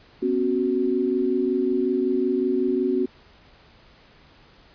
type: chord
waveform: sine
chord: B suspended second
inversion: none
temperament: equal with one note detuned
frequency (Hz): 246.9 / 272.3 / 370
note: B3 / C#4 / F#4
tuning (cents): 0 / -31 / 0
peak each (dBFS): -26 / -25 / -22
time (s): 0.22-3.06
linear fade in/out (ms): 10
effects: pink hiss -53 dBFS RMS until 4.74 s + resampled to 11025 Hz